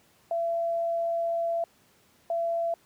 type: tone pair in turn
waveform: sine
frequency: 674 / 674 Hz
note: E5 / E5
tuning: +38 / +38 cents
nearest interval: unison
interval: 0 cents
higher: neither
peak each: -25 / -25 dBFS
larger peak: neither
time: 0.31-1.64 / 2.3-2.74 s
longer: first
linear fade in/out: 2 ms
effects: pink hiss -62 dBFS RMS until 2.85 s + high-pass 100 Hz 12 dB/octave